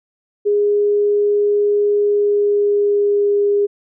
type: tone with pitch glide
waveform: sine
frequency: 411.9 to 407.4 Hz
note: G#4 to G#4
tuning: -14 to -33 cents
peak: -12 dBFS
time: 0.45-3.67 s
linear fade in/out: 20 ms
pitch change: -19 cents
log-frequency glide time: 1.98-3.38 s
effects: none